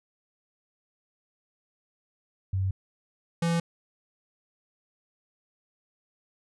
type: tone pair in turn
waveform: sine / square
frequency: 95.3 / 168.44 Hz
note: G2 / E3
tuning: -48 / +38 cents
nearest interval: minor seventh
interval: 986 cents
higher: second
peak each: -24 dBFS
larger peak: neither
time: 2.53-2.71 / 3.42-3.6 s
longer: neither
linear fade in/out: 5 ms
effects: resampled to 24000 Hz